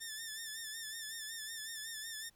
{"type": "tone with vibrato", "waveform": "10% pulse", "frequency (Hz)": 1777, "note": "A6", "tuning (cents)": 17, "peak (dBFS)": -33, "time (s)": [0, 2.3], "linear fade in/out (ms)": 20, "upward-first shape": "sine", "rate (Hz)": 5.4, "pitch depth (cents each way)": 59, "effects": ["pink hiss -72 dBFS RMS until 2.35 s"]}